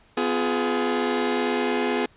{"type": "chord", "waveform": "sawtooth", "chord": "F diminished", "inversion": "second", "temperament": "just", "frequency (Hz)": [251.4, 349.2, 419.1], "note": ["Cb4", "F4", "Ab4"], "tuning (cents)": [31, 0, 16], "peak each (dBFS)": [-22, -24, -21], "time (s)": [0.17, 2.06], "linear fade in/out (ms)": 5, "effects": ["pink hiss -57 dBFS RMS until 2.16 s", "resampled to 8000 Hz"]}